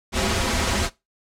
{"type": "noise with comb filter", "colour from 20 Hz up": "pink", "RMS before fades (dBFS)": -22, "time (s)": [0.12, 0.9], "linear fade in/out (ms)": 50, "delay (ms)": 6.7, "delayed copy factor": -0.95, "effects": ["noise-tail reverb RT60 0.2 s tail -18 dB re dry", "low-pass 8000 Hz 12 dB/octave"]}